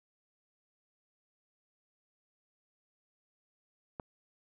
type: click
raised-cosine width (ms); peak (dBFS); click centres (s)
1; -25; 3.998
effects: none